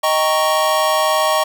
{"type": "chord", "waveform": "square", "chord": "Eb dominant seventh", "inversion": "none", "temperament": "equal", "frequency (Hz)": [622.3, 784, 932.3, 1108.7], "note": ["Eb5", "G5", "Bb5", "Db6"], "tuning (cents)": [0, 0, 0, 0], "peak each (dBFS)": [-18, -23, -23, -19], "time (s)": [0.03, 1.44], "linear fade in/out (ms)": 10, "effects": []}